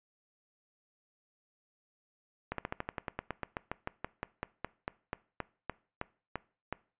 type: slowing click train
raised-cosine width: 0.5 ms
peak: -19 dBFS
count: 25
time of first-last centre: 2.52-6.726 s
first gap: 63 ms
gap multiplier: 1.08
effects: noise-tail reverb RT60 0.4 s tail -21 dB re dry + resampled to 8000 Hz